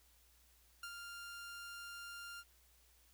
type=tone with ADSR envelope; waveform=sawtooth; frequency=1396.9 Hz; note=F6; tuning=in tune; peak=-40 dBFS; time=0.83-2.44 s; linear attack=4 ms; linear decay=58 ms; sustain=-4 dB; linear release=49 ms; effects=added 60 Hz sine -70 dBFS peak until 3.13 s + white hiss -70 dBFS RMS until 3.13 s